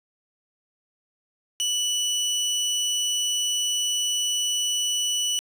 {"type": "tone", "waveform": "25% pulse", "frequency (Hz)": 2960, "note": "F#7", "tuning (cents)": 0, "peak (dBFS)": -19, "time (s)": [1.6, 5.39], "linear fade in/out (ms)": 0, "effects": ["resampled to 32000 Hz", "10-bit"]}